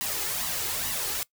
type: noise with flanger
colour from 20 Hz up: white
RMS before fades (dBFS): -30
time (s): 0.01-1.23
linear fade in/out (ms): 0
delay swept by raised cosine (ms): 1 to 2.4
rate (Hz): 2.3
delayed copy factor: +0.55
effects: noise-tail reverb RT60 0.1 s tail -21 dB re dry